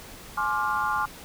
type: chord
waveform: sine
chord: D half-diminished seventh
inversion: second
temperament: just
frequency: 845.8 / 1057.2 / 1174.7 / 1409.6 Hz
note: Ab5 / C6 / D6 / F6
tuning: +31 / +18 / 0 / +16 cents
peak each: -29 dBFS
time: 0.37-1.06 s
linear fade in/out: 10 ms
effects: pink hiss -44 dBFS RMS until 1.24 s